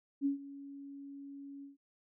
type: tone with ADSR envelope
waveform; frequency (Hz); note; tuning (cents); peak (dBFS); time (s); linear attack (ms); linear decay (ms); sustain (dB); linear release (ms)
sine; 279.3; C#4; +13; -27; 0.21-1.77; 46; 120; -18; 140
effects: none